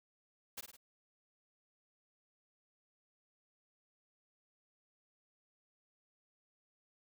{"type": "noise with echo", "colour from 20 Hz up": "white", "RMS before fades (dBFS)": -44, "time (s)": [0.57, 0.61], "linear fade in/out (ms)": 10, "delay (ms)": 53, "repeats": 3, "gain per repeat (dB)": -5, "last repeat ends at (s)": 0.769, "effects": []}